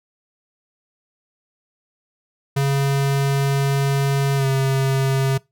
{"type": "tone with pitch glide", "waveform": "square", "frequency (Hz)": [138.59, 134.72], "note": ["C#3", "C#3"], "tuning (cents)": [0, -49], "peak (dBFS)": -17, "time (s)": [2.56, 5.38], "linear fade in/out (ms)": 10, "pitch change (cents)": -49, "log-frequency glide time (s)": [4.36, 4.46], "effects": ["noise-tail reverb RT60 0.2 s tail -22 dB re dry"]}